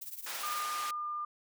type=noise with tremolo; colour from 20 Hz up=violet; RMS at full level=-40 dBFS; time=0.01-0.63 s; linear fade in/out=10 ms; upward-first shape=triangle; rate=18 Hz; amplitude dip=85%
type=band-pass noise; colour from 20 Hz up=pink; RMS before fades=-41 dBFS; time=0.26-0.91 s; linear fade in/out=5 ms; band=970 to 13000 Hz; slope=12 dB/octave
type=tone with pitch glide; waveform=sine; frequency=1212 to 1202.2 Hz; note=D#6 to D6; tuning=-46 to +40 cents; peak=-34 dBFS; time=0.43-1.25 s; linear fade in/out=5 ms; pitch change=-14 cents; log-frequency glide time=0.67-1.11 s
effects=none